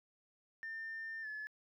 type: tone with pitch glide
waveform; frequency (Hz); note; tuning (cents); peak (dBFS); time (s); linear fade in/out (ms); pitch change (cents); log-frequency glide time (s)
sine; 1800 to 1718.7; A6 to A6; +39 to -41; -40; 0.63-1.47; 0; -80; 1.22-1.27
effects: tanh soft clip ceiling -38 dBFS + 13-bit